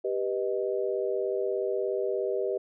sine chord, G augmented, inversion none, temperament equal with one note detuned, 392 / 488.8 / 622.3 Hz, G4 / B4 / D#5, 0 / -18 / 0 cents, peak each -29 / -31 / -33 dBFS, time 0.04-2.58 s, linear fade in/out 10 ms, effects none

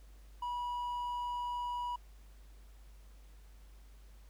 sine tone with hard clipping, 973 Hz, B5, 26 cents flat, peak -36 dBFS, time 0.42-1.96 s, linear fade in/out 5 ms, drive 3 dB, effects added 50 Hz sine -53 dBFS peak until 4.29 s + pink hiss -67 dBFS RMS until 4.29 s

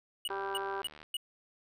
square tone bursts, 2912 Hz, F#7, 28 cents flat, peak -33 dBFS, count 4, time 0.25-1.168 s, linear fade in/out 2 ms, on 27 ms, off 270 ms
click train, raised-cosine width 0.3 ms, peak -34 dBFS, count 57, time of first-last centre 0.29-1.03 s, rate 75.7 Hz
harmonic tone, 196 Hz, G3, in tune, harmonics 2 / 3 / 4 / 5 / 6 / 7 / 8, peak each -38 / -49 / -41 / -40 / -44 / -47 / -43 dBFS, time 0.3-0.82 s, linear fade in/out 5 ms
effects none

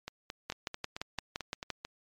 two click trains, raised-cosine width 0.2 ms, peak -21 / -17 dBFS, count 9 / 8, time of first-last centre 0.08-1.85 / 0.5-1.703 s, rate 4.52 / 5.82 Hz, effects MP3 96 kbps

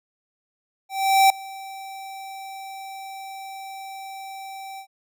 square tone with ADSR envelope, 776 Hz, G5, 18 cents flat, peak -12 dBFS, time 0.89-4.87 s, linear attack 410 ms, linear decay 3 ms, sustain -23 dB, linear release 83 ms, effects none

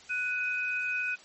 sine tone pair together, 1480 / 2510 Hz, F#6 / D#7, 0 / +15 cents, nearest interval major sixth, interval 915 cents, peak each -32 / -30 dBFS, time 0.09-1.16 s, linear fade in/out 20 ms, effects white hiss -53 dBFS RMS until 1.24 s + MP3 32 kbps

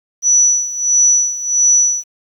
sine tone with tremolo, 5920 Hz, F#8, in tune, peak -7 dBFS, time 0.22-2.04 s, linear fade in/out 50 ms, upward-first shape sine, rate 1.5 Hz, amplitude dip 80%, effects 8-bit

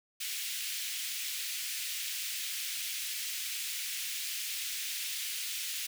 pink high-pass noise, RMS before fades -37 dBFS, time 0.2-5.87 s, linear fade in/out 10 ms, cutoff 2300 Hz, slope 24 dB/octave, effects none

